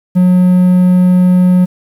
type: tone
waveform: triangle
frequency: 181.3 Hz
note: F#3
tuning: 35 cents flat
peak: -3 dBFS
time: 0.15-1.66 s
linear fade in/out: 20 ms
effects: 7-bit